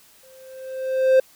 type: tone with exponential growth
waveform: triangle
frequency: 523.3 Hz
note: C5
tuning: in tune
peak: -8 dBFS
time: 0.23-1.2 s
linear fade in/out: 5 ms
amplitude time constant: 210 ms
effects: white hiss -53 dBFS RMS until 1.35 s